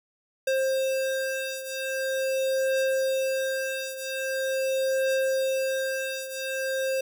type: beating tone pair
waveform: square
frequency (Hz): 530 / 530.43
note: C5 / C5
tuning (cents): +22 / +24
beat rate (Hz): 0.43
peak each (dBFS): -27 / -31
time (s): 0.47-7.01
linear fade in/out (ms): 5
effects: none